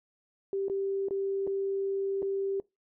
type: tone with dropouts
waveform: sine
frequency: 391.7 Hz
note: G4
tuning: 1 cent flat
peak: -28 dBFS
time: 0.53-2.6 s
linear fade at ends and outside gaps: 1 ms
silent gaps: 0.683-0.698 / 1.085-1.108 / 1.468-1.474 / 2.221-2.227 s
effects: noise-tail reverb RT60 0.2 s tail -22 dB re dry